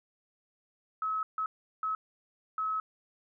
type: tone bursts at uneven times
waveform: sine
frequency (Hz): 1287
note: E6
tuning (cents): -42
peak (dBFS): -29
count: 4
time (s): 1.02-1.23 / 1.38-1.46 / 1.83-1.95 / 2.58-2.8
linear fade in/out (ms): 2
effects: none